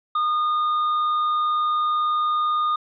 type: tone with tanh clipping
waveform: triangle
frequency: 1223 Hz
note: D#6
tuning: 30 cents flat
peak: -20 dBFS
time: 0.15-2.76 s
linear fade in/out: 5 ms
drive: 9 dB
effects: resampled to 11025 Hz